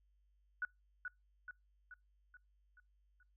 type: tone with echo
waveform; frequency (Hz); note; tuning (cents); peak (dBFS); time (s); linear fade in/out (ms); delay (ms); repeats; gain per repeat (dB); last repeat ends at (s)
sine; 1475; F#6; -6; -35; 0.62-0.65; 2; 430; 6; -5; 3.23
effects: noise-tail reverb RT60 0.2 s tail -24 dB re dry + added 50 Hz sine -70 dBFS peak until 3.36 s